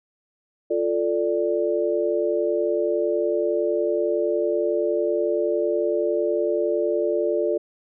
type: chord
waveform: sine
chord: D minor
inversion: first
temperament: equal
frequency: 349.2 / 440 / 587.3 Hz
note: F4 / A4 / D5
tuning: 0 / 0 / 0 cents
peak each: -24 dBFS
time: 0.7-7.58 s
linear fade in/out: 10 ms
effects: none